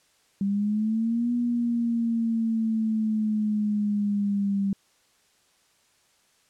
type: exponential two-way sweep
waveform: sine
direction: up then down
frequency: 196 to 241.7 to 196.6 Hz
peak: -22 dBFS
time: 0.41-4.73 s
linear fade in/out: 2 ms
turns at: 1.32 s
effects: white hiss -64 dBFS RMS until 6.49 s + low-pass 9000 Hz 12 dB/octave